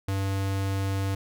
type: tone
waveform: square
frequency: 97.4 Hz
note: G2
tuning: 11 cents flat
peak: -26 dBFS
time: 0.08-1.15 s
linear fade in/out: 5 ms
effects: none